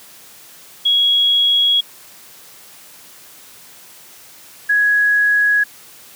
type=tone pair in turn; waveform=sine; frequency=3322 / 1669.2 Hz; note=G#7 / G#6; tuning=0 / +8 cents; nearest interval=octave; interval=1192 cents; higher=first; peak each=-11 dBFS; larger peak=neither; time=0.85-1.81 / 4.69-5.64 s; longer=first; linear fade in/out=10 ms; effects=white hiss -42 dBFS RMS until 6.15 s + high-pass 100 Hz 12 dB/octave